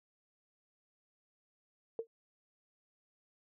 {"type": "tone with exponential decay", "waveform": "sine", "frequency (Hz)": 455.9, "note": "A#4", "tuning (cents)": -39, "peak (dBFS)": -30, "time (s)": [1.99, 2.07], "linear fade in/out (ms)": 1, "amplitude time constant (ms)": 16, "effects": []}